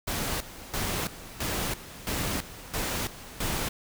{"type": "noise with tremolo", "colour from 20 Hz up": "pink", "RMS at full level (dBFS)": -30, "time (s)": [0.07, 3.69], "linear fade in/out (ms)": 10, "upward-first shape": "square", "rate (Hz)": 1.5, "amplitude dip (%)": 80, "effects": []}